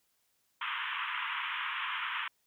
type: band-pass noise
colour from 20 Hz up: pink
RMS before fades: -36 dBFS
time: 0.61-2.28 s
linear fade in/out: 5 ms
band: 950 to 3300 Hz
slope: 96 dB/octave
effects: white hiss -75 dBFS RMS until 2.46 s